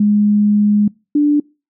sine tone pair in turn, 207.7 / 293.7 Hz, G#3 / D4, 0 / 0 cents, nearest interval tritone, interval 600 cents, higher second, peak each -9 dBFS, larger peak neither, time 0-0.88 / 1.15-1.4 s, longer first, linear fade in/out 5 ms, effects noise-tail reverb RT60 0.3 s tail -25 dB re dry

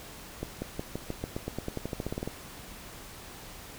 accelerating click train, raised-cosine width 2 ms, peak -19 dBFS, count 19, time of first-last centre 0.43-2.276 s, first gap 190 ms, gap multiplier 0.92, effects pink hiss -46 dBFS RMS until 3.78 s

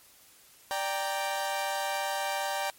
sawtooth chord, G minor, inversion second, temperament equal, 587.3 / 784 / 932.3 Hz, D5 / G5 / Bb5, 0 / 0 / 0 cents, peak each -31 / -28 / -32 dBFS, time 0.71-2.7 s, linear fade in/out 0 ms, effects white hiss -57 dBFS RMS until 2.78 s + MP3 64 kbps

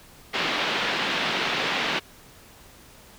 white band-pass noise, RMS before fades -26 dBFS, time 0.33-2 s, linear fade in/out 20 ms, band 160 to 3600 Hz, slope 24 dB/octave, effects pink hiss -50 dBFS RMS until 3.18 s

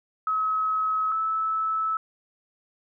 sine tone pair in turn, 1282 / 1305.9 Hz, E6 / E6, -49 / -17 cents, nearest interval unison, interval 32 cents, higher second, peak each -22 / -23 dBFS, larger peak first, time 0.27-1.12 / 1.12-1.97 s, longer neither, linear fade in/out 2 ms, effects none

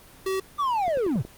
square tone, 381.9 Hz, G4, 45 cents flat, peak -25 dBFS, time 0.26-0.4 s, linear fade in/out 5 ms
triangle linear sweep, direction down, 1200 to 89.7 Hz, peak -20 dBFS, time 0.58-1.23 s, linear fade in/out 20 ms
click train, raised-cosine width 2 ms, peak -24 dBFS, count 5, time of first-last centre 0.88-1.25 s, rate 10.8 Hz
effects pink hiss -50 dBFS RMS until 1.37 s + Opus 24 kbps

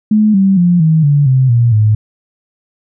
sine tone with pitch steps, 213.6 / 193.62 / 175.51 / 159.1 / 144.22 / 130.73 / 118.5 / 107.42 Hz, G#3 / G3 / F3 / D#3 / D3 / C3 / A#2 / A2, +49 / -21 / +9 / +39 / -31 / -1 / +29 / -41 cents, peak -6 dBFS, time 0.11-1.95 s, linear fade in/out 5 ms, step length 230 ms, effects none

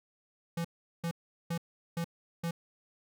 square tone bursts, 168.4 Hz, E3, 37 cents sharp, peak -32 dBFS, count 5, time 0.57-2.51 s, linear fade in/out 5 ms, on 76 ms, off 390 ms, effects none

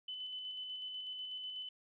sine tone with tremolo, 3017 Hz, F#7, 33 cents sharp, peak -40 dBFS, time 0.08-1.69 s, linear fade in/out 5 ms, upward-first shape square, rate 8.1 Hz, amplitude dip 25%, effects none

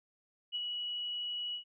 sine tone with ADSR envelope, 2928 Hz, F#7, 19 cents flat, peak -32 dBFS, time 0.52-1.64 s, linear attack 32 ms, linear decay 33 ms, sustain -3 dB, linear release 100 ms, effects none

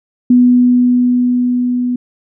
sine tone with level ramp, 246.9 Hz, B3, in tune, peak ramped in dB -4 to -13 dBFS, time 0.3-1.96 s, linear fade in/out 5 ms, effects none

